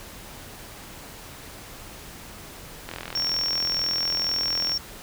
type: click train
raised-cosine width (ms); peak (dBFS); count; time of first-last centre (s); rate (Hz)
0.3; -17; 78; 2.89-4.719; 42.1
type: tone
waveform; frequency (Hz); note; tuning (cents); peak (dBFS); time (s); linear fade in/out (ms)
triangle; 5500; F8; -27; -22; 3.15-4.78; 5
effects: pink hiss -42 dBFS RMS until 5.02 s